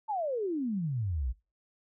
sine exponential sweep, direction down, 901 to 54.9 Hz, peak -29 dBFS, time 0.08-1.33 s, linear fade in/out 20 ms, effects noise-tail reverb RT60 0.3 s tail -21 dB re dry

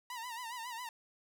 sawtooth tone with vibrato, 952 Hz, A#5, 36 cents sharp, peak -37 dBFS, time 0.1-0.89 s, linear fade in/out 2 ms, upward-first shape sine, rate 7.3 Hz, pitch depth 100 cents each way, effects none

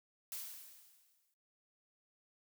blue noise with exponential decay, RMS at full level -42 dBFS, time 0.32-1.34 s, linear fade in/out 1 ms, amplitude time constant 220 ms, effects noise-tail reverb RT60 0.5 s tail -24 dB re dry

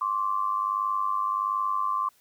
sine tone pair together, 1052.6 / 1154 Hz, C6 / D6, +10 / -31 cents, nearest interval major second, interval 159 cents, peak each -27 dBFS, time 0.01-2.09 s, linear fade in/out 5 ms, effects white hiss -63 dBFS RMS until 2.2 s

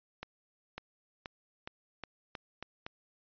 accelerating click train, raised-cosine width 0.3 ms, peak -24 dBFS, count 8, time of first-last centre 0.23-2.865 s, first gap 550 ms, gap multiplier 0.87, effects resampled to 11025 Hz

